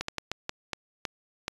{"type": "slowing click train", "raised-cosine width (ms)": 0.2, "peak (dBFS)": -13, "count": 8, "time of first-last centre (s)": [0.01, 1.481], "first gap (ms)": 74, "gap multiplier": 1.34, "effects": ["resampled to 24000 Hz"]}